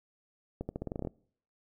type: accelerating click train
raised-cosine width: 2 ms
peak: -22 dBFS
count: 11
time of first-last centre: 0.61-1.073 s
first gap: 80 ms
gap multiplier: 0.87
effects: noise-tail reverb RT60 0.6 s tail -25 dB re dry